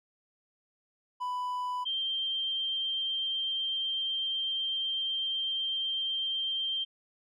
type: tone pair in turn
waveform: triangle / sine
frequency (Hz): 994 / 3156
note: B5 / G7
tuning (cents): +11 / +11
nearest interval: octave + minor sixth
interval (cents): 2000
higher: second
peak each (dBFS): -29 / -29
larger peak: neither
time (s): 1.2-1.85 / 1.85-6.85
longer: second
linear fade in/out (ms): 20
effects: none